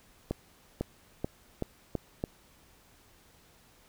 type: accelerating click train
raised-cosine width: 2 ms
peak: -17 dBFS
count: 6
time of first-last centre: 0.31-2.239 s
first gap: 500 ms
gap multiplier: 0.87
effects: pink hiss -61 dBFS RMS until 3.88 s